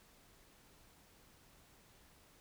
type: silence
effects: pink hiss -65 dBFS RMS until 2.4 s